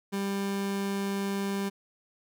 30% pulse tone, 197.9 Hz, G3, 17 cents sharp, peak -26 dBFS, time 0.12-1.7 s, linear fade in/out 20 ms, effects none

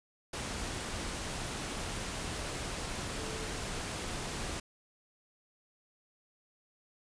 sine tone in noise, 440 Hz, A4, in tune, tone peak -43 dBFS, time 3.19-3.47 s, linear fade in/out 5 ms, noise pink, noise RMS -38 dBFS, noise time 0.33-4.6 s, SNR -8 dB, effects resampled to 22050 Hz

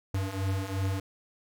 square beating tone pair, 94.6 / 97.4 Hz, F#2 / G2, +39 / -11 cents, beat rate 2.8 Hz, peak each -34 / -31 dBFS, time 0.14-1 s, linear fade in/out 5 ms, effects none

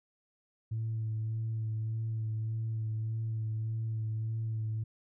sine tone with vibrato, 110.9 Hz, A2, 14 cents sharp, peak -30 dBFS, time 0.71-4.84 s, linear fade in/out 10 ms, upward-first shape sine, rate 1.7 Hz, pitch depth 21 cents each way, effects tanh soft clip ceiling -28 dBFS

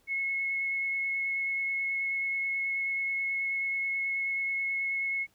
sine tone with vibrato, 2182 Hz, C#7, 28 cents flat, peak -28 dBFS, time 0.07-5.27 s, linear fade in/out 50 ms, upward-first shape sine, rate 9.3 Hz, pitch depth 9 cents each way, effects pink hiss -68 dBFS RMS until 5.34 s

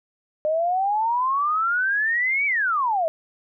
sine exponential two-way sweep, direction up then down, 604 to 2316 to 620 Hz, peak -19 dBFS, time 0.45-3.08 s, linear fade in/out 0 ms, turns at 2.46 s, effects none

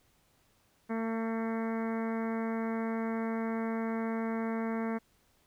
harmonic tone with a mistuned harmonic, 225.6 Hz, A3, 44 cents sharp, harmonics 1 / 2 / 3 / 4 / 5 / 6 / 7 / 8 / 9 / 10, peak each -32 / -38 / -42 / -44 / -46 / -48 / -49 / -50 / -51 / -52 dBFS, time 0.89-4.99 s, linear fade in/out 20 ms, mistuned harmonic 10, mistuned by -37 cents, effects pink hiss -69 dBFS RMS until 5.46 s

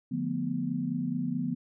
sine chord, B half-diminished seventh, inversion first, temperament just, 148.16 / 177.8 / 222.2 / 246.9 Hz, D3 / F3 / A3 / B3, +16 / +31 / +17 / 0 cents, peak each -36 / -34 / -37 / -31 dBFS, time 0.11-1.55 s, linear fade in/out 10 ms, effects none

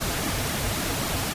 pink noise with flanger, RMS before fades -27 dBFS, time 0-1.34 s, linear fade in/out 20 ms, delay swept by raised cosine 1.9 to 5.4 ms, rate 3.8 Hz, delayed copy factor -0.75, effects resampled to 32000 Hz

